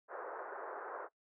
pink band-pass noise, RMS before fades -45 dBFS, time 0.08-1.09 s, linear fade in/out 50 ms, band 390 to 1600 Hz, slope 48 dB/octave, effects noise-tail reverb RT60 0.1 s tail -20 dB re dry

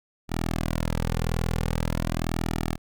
sawtooth tone with flanger, 41.02 Hz, E1, 8 cents flat, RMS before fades -27 dBFS, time 0.28-2.78 s, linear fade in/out 50 ms, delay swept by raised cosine 1.9 to 3.2 ms, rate 0.45 Hz, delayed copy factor -0.85, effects none

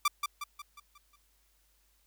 sawtooth tone with echo, 1174.7 Hz, D6, in tune, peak -20 dBFS, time 0.05-0.08 s, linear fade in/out 5 ms, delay 180 ms, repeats 6, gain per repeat -6 dB, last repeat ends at 1.16 s, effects added 50 Hz sine -70 dBFS peak until 2.06 s + white hiss -71 dBFS RMS until 2.06 s

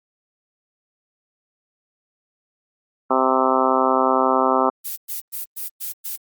harmonic tone, 130.81 Hz, C3, in tune, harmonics 2 / 3 / 4 / 5 / 6 / 7 / 8 / 9 / 10, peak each -24 / -24 / -24 / -24 / -24 / -24 / -24 / -24 / -24 dBFS, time 3.1-4.7 s, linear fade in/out 10 ms
violet noise bursts, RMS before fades -28 dBFS, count 6, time 4.84-6.17 s, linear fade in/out 20 ms, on 130 ms, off 110 ms
effects Opus 32 kbps

